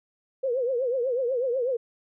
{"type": "tone with vibrato", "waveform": "sine", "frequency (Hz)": 503, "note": "B4", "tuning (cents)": 32, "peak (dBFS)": -23, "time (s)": [0.43, 1.77], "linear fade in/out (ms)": 10, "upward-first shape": "triangle", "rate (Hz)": 8.1, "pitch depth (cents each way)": 160, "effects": []}